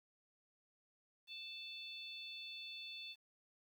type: harmonic tone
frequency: 880 Hz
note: A5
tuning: in tune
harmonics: 3 / 4 / 5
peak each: -51 / -50 / -54 dBFS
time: 1.27-3.16 s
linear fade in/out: 50 ms
effects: 12-bit